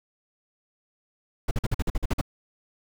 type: noise bursts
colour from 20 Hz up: brown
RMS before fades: -23 dBFS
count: 10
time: 1.48-2.213 s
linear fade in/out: 5 ms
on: 31 ms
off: 47 ms
effects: none